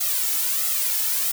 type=noise with flanger; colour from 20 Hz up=blue; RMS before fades=-23 dBFS; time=0-1.32 s; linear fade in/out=10 ms; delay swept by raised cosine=1.5 to 2.33 ms; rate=1.5 Hz; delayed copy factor=+0.85; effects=none